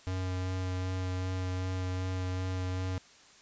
square tone with vibrato, 92.5 Hz, F#2, in tune, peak -32 dBFS, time 0.07-2.98 s, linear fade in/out 0 ms, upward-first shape sine, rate 2.6 Hz, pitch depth 11 cents each way, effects white hiss -57 dBFS RMS until 3.41 s + resampled to 16000 Hz

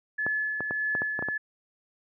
sine tone with tremolo, 1719 Hz, A6, 41 cents flat, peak -25 dBFS, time 0.18-1.38 s, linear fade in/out 10 ms, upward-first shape sine, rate 1.7 Hz, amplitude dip 40%
clicks, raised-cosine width 1 ms, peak -18 dBFS, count 8, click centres 0.265 / 0.606 / 0.709 / 0.951 / 1.019 / 1.191 / 1.225 / 1.286 s
effects high-pass 100 Hz 12 dB/octave

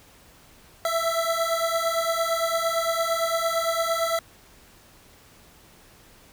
25% pulse beating tone pair, 659.3 / 668.1 Hz, E5 / E5, 0 / +23 cents, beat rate 8.8 Hz, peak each -22 dBFS, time 0.85-4.19 s, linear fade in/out 2 ms, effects pink hiss -53 dBFS RMS until 6.32 s

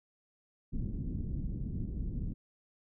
pink low-pass noise, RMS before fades -36 dBFS, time 0.72-2.34 s, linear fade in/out 20 ms, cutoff 260 Hz, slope 24 dB/octave, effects none

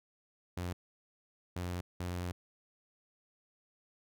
sawtooth tone bursts at uneven times, 88.9 Hz, F2, 31 cents sharp, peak -32 dBFS, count 3, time 0.57-0.73 / 1.56-1.81 / 2-2.32 s, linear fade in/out 5 ms, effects none

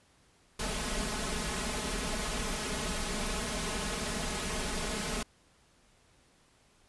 pink noise with comb filter, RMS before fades -34 dBFS, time 0.59-5.23 s, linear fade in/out 5 ms, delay 4.7 ms, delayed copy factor +0.8, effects pink hiss -65 dBFS RMS until 6.88 s + resampled to 24000 Hz

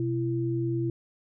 sine tone pair together, 125.7 / 336.3 Hz, B2 / E4, +31 / +35 cents, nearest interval octave + perfect fourth, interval 1704 cents, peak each -28 dBFS, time 0-0.9 s, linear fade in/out 2 ms, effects none

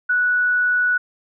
sine tone, 1474 Hz, F#6, 7 cents flat, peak -15 dBFS, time 0.09-0.98 s, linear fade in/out 10 ms, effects none

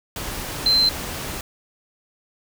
sine tone in noise, 4102 Hz, C8, 35 cents flat, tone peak -14 dBFS, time 0.66-0.89 s, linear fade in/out 2 ms, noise pink, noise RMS -30 dBFS, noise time 0.16-1.41 s, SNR +13 dB, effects none

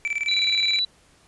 triangle tone with tremolo, 2324 Hz, D7, 19 cents flat, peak -20 dBFS, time 0.05-0.79 s, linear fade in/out 0 ms, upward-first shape square, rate 19 Hz, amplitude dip 75%
sine tone, 3951 Hz, B7, in tune, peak -20 dBFS, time 0.28-0.85 s, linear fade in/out 5 ms
effects pink hiss -57 dBFS RMS until 1.27 s + resampled to 24000 Hz

